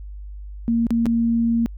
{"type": "tone with dropouts", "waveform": "sine", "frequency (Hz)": 231.5, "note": "A#3", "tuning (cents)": -12, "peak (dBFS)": -16, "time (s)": [0.68, 1.66], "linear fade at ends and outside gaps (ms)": 0, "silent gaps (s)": [[0.868, 0.906], [1.057, 1.065]], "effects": ["added 50 Hz sine -32 dBFS peak until 1.77 s"]}